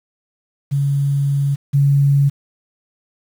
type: tone pair in turn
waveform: sine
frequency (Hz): 140.5 / 140.5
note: C#3 / C#3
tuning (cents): +24 / +24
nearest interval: unison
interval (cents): 0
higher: neither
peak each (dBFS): -14 / -10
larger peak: second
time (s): 0.71-1.56 / 1.73-2.3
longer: first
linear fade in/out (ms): 20
effects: 7-bit